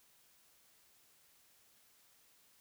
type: silence
effects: white hiss -68 dBFS RMS until 2.6 s